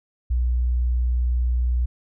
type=tone; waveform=sine; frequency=61 Hz; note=B1; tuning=21 cents flat; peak=-18 dBFS; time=0.3-1.86 s; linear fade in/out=10 ms; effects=none